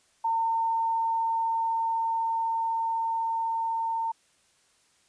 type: tone with level ramp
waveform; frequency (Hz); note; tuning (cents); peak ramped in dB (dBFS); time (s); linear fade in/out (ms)
sine; 908; A#5; -46; -23 to -26; 0.24-4.12; 10
effects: white hiss -65 dBFS RMS until 5.08 s + resampled to 22050 Hz